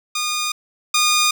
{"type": "tone pair in turn", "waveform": "10% pulse", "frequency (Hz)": [1222, 1222], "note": ["D#6", "D#6"], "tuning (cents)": [-32, -32], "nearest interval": "unison", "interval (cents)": 0, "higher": "neither", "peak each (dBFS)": [-12, -6], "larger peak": "second", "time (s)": [[0.15, 0.52], [0.94, 1.31]], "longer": "neither", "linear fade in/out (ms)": 5, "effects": []}